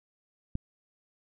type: click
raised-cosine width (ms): 5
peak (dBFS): -19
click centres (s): 0.554
effects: none